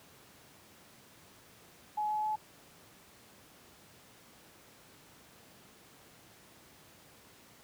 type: tone with pitch steps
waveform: sine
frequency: 846 / 851.9 / 857.8 Hz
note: G#5 / G#5 / A5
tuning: +32 / +44 / -44 cents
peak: -30 dBFS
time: 1.97-2.36 s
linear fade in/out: 10 ms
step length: 130 ms
effects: pink hiss -58 dBFS RMS until 7.63 s + high-pass 100 Hz 12 dB/octave